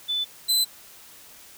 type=tone pair in turn; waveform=sine / sawtooth; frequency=3501 / 4034 Hz; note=A7 / B7; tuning=-9 / +36 cents; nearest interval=major second; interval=245 cents; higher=second; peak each=-23 / -16 dBFS; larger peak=second; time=0.08-0.25 / 0.48-0.65 s; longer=neither; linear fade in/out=20 ms; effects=white hiss -48 dBFS RMS until 1.57 s